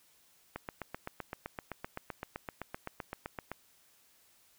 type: click train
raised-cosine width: 0.5 ms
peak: -23 dBFS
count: 24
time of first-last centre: 0.56-3.516 s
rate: 7.78 Hz
effects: white hiss -66 dBFS RMS until 4.58 s